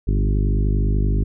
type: harmonic tone with a mistuned harmonic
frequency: 50.2 Hz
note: G1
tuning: 42 cents sharp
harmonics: 1 / 2 / 3 / 4 / 5 / 6 / 7 / 8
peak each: -17 / -23 / -27 / -29 / -31 / -33 / -34 / -35 dBFS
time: 0.07-1.24 s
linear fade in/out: 10 ms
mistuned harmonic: 2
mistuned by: +55 cents
effects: none